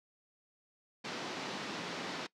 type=band-pass noise; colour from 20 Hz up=pink; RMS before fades=-41 dBFS; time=1.04-2.27 s; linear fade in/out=10 ms; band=180 to 5400 Hz; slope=24 dB/octave; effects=noise-tail reverb RT60 0.1 s tail -20 dB re dry